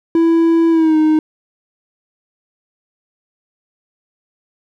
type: tone with pitch glide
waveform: triangle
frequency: 331 to 310.6 Hz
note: E4 to D#4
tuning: +7 to -3 cents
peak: -7 dBFS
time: 0.15-1.19 s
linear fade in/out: 2 ms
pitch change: -110 cents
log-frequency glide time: 0.7-0.97 s
effects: none